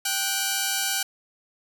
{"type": "tone pair together", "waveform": "5% pulse", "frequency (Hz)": [782, 1463.5], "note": ["G5", "F#6"], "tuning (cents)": [-4, -19], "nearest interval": "major seventh", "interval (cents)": 1085, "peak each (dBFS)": -15, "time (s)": [0.05, 1.03], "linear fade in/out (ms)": 5, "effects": []}